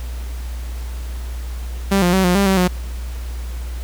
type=tone with pitch steps; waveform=sawtooth; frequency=196.5 / 176.6 / 189.8 / 178.4 / 198.6 / 191.6 / 180.7 Hz; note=G3 / F3 / F#3 / F3 / G3 / G3 / F#3; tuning=+4 / +20 / +44 / +37 / +23 / -39 / -41 cents; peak=-9 dBFS; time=1.91-2.68 s; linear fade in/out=10 ms; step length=110 ms; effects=added 60 Hz sine -24 dBFS peak until 3.83 s + pink hiss -40 dBFS RMS until 3.83 s